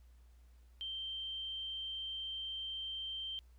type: tone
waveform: sine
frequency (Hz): 3136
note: G7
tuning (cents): 0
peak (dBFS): -39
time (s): 0.81-3.39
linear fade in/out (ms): 0
effects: added 60 Hz sine -58 dBFS peak until 3.58 s + pink hiss -75 dBFS RMS until 3.58 s